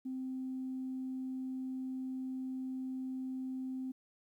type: tone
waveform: sine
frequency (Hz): 260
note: C4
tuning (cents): -11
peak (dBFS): -36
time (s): 0.05-3.92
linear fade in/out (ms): 10
effects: tanh soft clip ceiling -32 dBFS + 12-bit